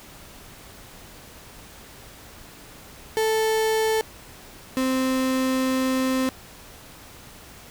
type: tone pair in turn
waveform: 35% pulse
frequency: 440 / 260.6 Hz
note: A4 / C4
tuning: 0 / -7 cents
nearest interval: major sixth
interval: 907 cents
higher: first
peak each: -18 / -19 dBFS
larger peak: first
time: 3.17-4.01 / 4.77-6.29 s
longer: second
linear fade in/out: 0 ms
effects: pink hiss -45 dBFS RMS until 7.7 s